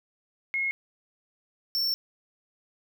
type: tone pair in turn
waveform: sine / square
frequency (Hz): 2163 / 5422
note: C#7 / E8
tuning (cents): -43 / +48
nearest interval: octave + major third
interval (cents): 1591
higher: second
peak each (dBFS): -25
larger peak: neither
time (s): 0.54-0.71 / 1.75-1.94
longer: second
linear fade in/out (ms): 0
effects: none